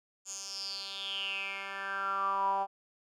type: tone with band-pass filter sweep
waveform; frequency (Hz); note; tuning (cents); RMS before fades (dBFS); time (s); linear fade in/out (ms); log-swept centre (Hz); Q
10% pulse; 196; G3; 0; -35; 0.25-2.67; 50; 7000 to 820; 8
effects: none